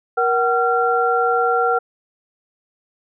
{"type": "tone cluster", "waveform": "sine", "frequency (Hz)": [472.9, 753, 1375], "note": ["A#4", "F#5", "F6"], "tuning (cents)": [25, 30, -27], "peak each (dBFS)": -19, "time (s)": [0.17, 1.79], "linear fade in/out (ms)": 10, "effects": []}